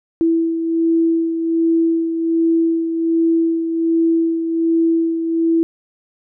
sine beating tone pair, 329.6 / 330.9 Hz, E4 / E4, 0 / +7 cents, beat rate 1.3 Hz, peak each -14 / -23 dBFS, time 0.21-5.63 s, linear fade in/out 0 ms, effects none

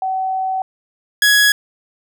sine / sawtooth tone pair in turn, 758 / 1672.4 Hz, F#5 / G#6, +42 / +12 cents, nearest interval octave + major second, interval 1370 cents, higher second, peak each -17 / -6 dBFS, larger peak second, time 0.02-0.62 / 1.22-1.52 s, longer first, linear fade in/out 2 ms, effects none

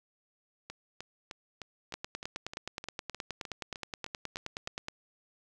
two click trains, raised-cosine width 0.2 ms, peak -24 / -19 dBFS, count 14 / 29, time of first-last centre 0.7-4.676 / 1.94-4.884 s, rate 3.27 / 9.51 Hz, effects none

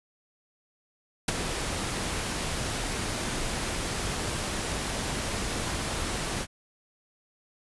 pink noise with ADSR envelope, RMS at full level -22 dBFS, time 1.28-6.47 s, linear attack 5 ms, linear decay 19 ms, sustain -9 dB, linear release 58 ms, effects resampled to 24000 Hz

